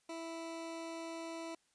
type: tone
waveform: 20% pulse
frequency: 329.6 Hz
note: E4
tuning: in tune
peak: -37 dBFS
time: 0.09-1.55 s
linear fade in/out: 5 ms
effects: white hiss -75 dBFS RMS until 1.74 s + resampled to 22050 Hz